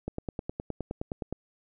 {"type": "click train", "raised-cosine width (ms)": 2, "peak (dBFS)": -19, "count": 13, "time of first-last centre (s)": [0.08, 1.326], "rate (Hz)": 9.63, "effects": []}